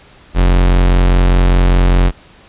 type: tone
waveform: 45% pulse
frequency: 44.99 Hz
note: F#1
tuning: 48 cents flat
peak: -7 dBFS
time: 0.34-2.12 s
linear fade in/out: 50 ms
effects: pink hiss -43 dBFS RMS until 2.48 s + resampled to 8000 Hz